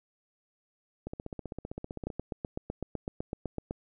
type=two click trains; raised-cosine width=2 ms; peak=-24 / -20 dBFS; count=17 / 14; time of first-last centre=1.07-2.102 / 2.07-3.709 s; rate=15.5 / 7.93 Hz; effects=none